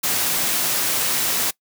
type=noise; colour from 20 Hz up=white; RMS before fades=-21 dBFS; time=0.03-1.51 s; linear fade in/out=10 ms; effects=noise-tail reverb RT60 0.1 s tail -22 dB re dry + high-pass 100 Hz 12 dB/octave